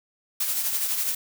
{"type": "noise with tremolo", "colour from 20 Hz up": "blue", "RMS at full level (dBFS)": -24, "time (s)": [0.4, 1.15], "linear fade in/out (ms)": 5, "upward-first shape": "triangle", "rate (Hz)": 12, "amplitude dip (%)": 50, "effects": []}